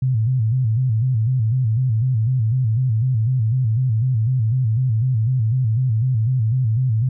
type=tone with vibrato; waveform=sine; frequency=119.4 Hz; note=A#2; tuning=42 cents sharp; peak=-15 dBFS; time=0.02-7.09 s; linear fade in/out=5 ms; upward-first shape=square; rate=4 Hz; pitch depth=140 cents each way; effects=none